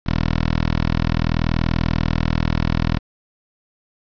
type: tone with notch filter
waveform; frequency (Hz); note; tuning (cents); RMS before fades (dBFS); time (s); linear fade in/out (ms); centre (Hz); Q
10% pulse; 40.55; E1; -28; -19; 0.06-2.99; 10; 520; 1.8
effects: resampled to 11025 Hz + 7-bit